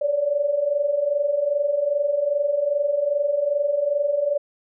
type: tone pair together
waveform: sine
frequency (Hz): 558.5 / 581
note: C#5 / D5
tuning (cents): +13 / -19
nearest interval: minor second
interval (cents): 68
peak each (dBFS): -25 / -20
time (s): 0.01-4.38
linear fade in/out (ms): 10
effects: none